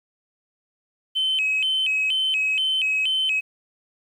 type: tone with vibrato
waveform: sine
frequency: 2800 Hz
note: F7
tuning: 4 cents sharp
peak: -18 dBFS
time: 1.15-3.41 s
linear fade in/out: 20 ms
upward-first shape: square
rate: 2.1 Hz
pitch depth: 160 cents each way
effects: tanh soft clip ceiling -16 dBFS + 9-bit